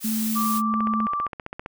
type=noise; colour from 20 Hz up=blue; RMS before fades=-30 dBFS; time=0-0.62 s; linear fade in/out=50 ms
type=tone with pitch glide; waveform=sine; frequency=220 to 218.5 Hz; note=A3 to A3; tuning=0 to -12 cents; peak=-23 dBFS; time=0.04-1.07 s; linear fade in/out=10 ms; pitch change=-12 cents; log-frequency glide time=0.3-0.63 s
type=tone; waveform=sine; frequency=1170 Hz; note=D6; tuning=7 cents flat; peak=-23 dBFS; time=0.35-1.28 s; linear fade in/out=20 ms
type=click train; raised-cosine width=0.5 ms; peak=-18 dBFS; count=15; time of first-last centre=0.74-1.661 s; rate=15.2 Hz
effects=none